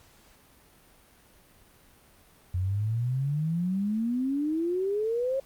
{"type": "exponential sweep", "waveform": "sine", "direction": "up", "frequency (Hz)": [88, 548], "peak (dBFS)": -25, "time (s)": [2.54, 5.4], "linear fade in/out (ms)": 5, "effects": ["pink hiss -58 dBFS RMS until 5.45 s", "Opus 48 kbps"]}